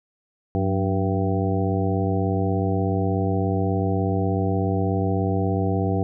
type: harmonic tone with a mistuned harmonic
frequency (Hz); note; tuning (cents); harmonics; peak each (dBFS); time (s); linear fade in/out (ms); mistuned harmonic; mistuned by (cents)
96.6; G2; -25; 1 / 2 / 3 / 4 / 5 / 7 / 8; -23 / -26 / -28 / -29 / -30 / -31 / -32; 0.55-6.03; 0; 2; -84
effects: none